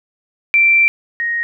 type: tone pair in turn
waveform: sine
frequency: 2349 / 1871.4 Hz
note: D7 / A#6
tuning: 0 / +6 cents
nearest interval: major third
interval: 394 cents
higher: first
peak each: -8 / -16 dBFS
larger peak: first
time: 0.54-0.88 / 1.2-1.43 s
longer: first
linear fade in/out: 0 ms
effects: none